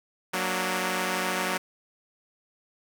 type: chord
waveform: 5% pulse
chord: Gb augmented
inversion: none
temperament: equal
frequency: 185 / 233.1 / 293.7 Hz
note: Gb3 / Bb3 / D4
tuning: 0 / 0 / 0 cents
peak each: -17 / -21 / -22 dBFS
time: 0.33-1.58 s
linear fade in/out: 10 ms
effects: none